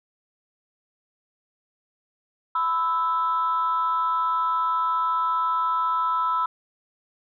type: tone pair together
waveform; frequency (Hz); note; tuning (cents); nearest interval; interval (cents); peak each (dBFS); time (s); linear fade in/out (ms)
sine; 1000.5 / 1315; B5 / E6; +22 / -5; perfect fourth; 473; -23 / -22; 2.55-6.46; 5
effects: tanh soft clip ceiling -15 dBFS